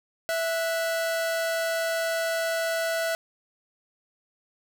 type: tone pair together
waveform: 45% pulse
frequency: 659.3 / 1474.5 Hz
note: E5 / F#6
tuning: 0 / -6 cents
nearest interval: octave + major second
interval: 1394 cents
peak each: -26 / -31 dBFS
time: 0.29-3.15 s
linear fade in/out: 0 ms
effects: none